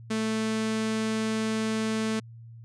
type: tone with notch filter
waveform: sawtooth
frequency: 220 Hz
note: A3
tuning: in tune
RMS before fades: -28 dBFS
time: 0.1-2.2 s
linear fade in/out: 10 ms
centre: 780 Hz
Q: 2
effects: added 115 Hz sine -43 dBFS peak until 2.64 s + resampled to 22050 Hz